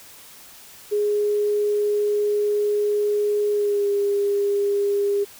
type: tone with pitch glide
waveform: sine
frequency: 415.3 to 404.4 Hz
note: G#4 to G#4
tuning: 0 to -46 cents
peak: -18 dBFS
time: 0.91-5.25 s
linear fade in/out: 20 ms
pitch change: -46 cents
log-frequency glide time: 3.52-3.88 s
effects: white hiss -45 dBFS RMS until 5.39 s